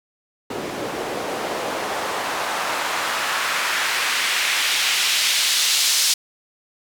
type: noise with band-pass filter sweep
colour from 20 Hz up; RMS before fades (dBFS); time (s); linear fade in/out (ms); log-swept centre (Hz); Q
white; -22; 0.5-6.14; 5; 340 to 4900; 1.1
effects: none